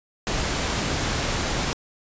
pink noise, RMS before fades -25 dBFS, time 0.27-1.73 s, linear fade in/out 0 ms, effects resampled to 16000 Hz

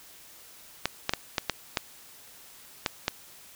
clicks, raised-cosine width 0.2 ms, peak -7 dBFS, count 8, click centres 0.856 / 1.094 / 1.136 / 1.382 / 1.497 / 1.772 / 2.862 / 3.081 s, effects white hiss -51 dBFS RMS until 3.55 s

